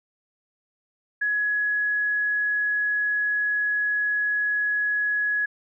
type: tone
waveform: sine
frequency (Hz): 1681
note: G#6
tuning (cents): +20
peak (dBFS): -21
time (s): 1.21-5.46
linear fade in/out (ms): 10
effects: none